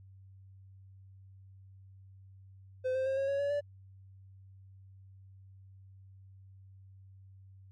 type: tone with pitch steps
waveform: triangle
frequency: 513 / 523.5 / 534.2 / 545.1 / 556.2 / 567.6 / 579.2 Hz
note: C5 / C5 / C5 / C#5 / C#5 / C#5 / D5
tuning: -34 / +1 / +36 / -29 / +6 / +41 / -24 cents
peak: -27 dBFS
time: 2.84-3.61 s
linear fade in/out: 20 ms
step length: 110 ms
effects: added 96 Hz sine -52 dBFS peak until 7.71 s + MP3 48 kbps